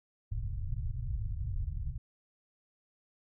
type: low-pass noise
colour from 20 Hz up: pink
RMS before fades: -35 dBFS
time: 0.31-1.98 s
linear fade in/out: 10 ms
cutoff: 130 Hz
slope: 48 dB/octave
effects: none